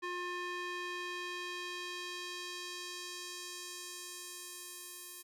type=tone with band-pass filter sweep; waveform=square; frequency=356.1 Hz; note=F4; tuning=34 cents sharp; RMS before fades=-43 dBFS; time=0.02-5.23 s; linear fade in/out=20 ms; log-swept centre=1600 to 12000 Hz; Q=0.95; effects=none